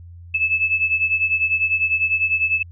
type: beating tone pair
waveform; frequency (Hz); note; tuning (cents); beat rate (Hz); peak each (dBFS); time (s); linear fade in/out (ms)
sine; 2610 / 2620; E7 / E7; -18 / -11; 10; -18 / -22; 0.34-2.63; 10
effects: added 86 Hz sine -37 dBFS peak until 2.71 s